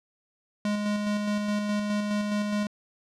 square tone with tremolo, 207.7 Hz, G#3, in tune, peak -25 dBFS, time 0.65-2.67 s, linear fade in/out 2 ms, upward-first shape square, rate 4.8 Hz, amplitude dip 30%, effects low-pass 7000 Hz 12 dB/octave

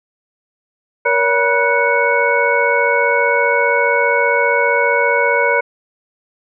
sine tone cluster, 470.9 / 566 / 966 / 1481 / 2217 Hz, A#4 / C#5 / B5 / F#6 / C#7, +18 / +36 / -39 / +1 / 0 cents, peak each -18 dBFS, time 1.05-5.61 s, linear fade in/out 10 ms, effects none

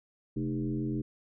sine tone with frequency modulation, 220 Hz, A3, in tune, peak -29 dBFS, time 0.36-1.02 s, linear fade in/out 10 ms, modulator 87.4 Hz, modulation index 1.5, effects none

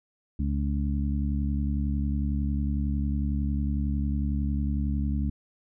harmonic tone, 71 Hz, C#2, 42 cents sharp, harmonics 1 / 2 / 3 / 4, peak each -26 / -33 / -31 / -36 dBFS, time 0.39-5.3 s, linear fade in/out 5 ms, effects none

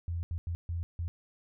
sine tone bursts at uneven times, 85.1 Hz, F2, 44 cents flat, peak -31 dBFS, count 5, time 0.08-0.23 / 0.31-0.38 / 0.47-0.55 / 0.69-0.83 / 0.99-1.08 s, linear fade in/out 0 ms, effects none

